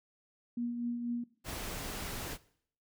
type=tone with tremolo; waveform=sine; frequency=238.7 Hz; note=A#3; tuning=41 cents sharp; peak=-31 dBFS; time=0.57-1.24 s; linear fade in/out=5 ms; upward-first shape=triangle; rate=4.1 Hz; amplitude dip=50%
type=noise; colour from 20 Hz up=pink; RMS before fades=-40 dBFS; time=1.44-2.38 s; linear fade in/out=50 ms
effects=noise-tail reverb RT60 0.6 s tail -19 dB re dry